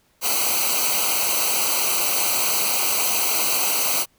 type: noise with comb filter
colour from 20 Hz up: white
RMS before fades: -21 dBFS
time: 0.21-4.06 s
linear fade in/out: 50 ms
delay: 0.57 ms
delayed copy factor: -1
effects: pink hiss -62 dBFS RMS until 4.18 s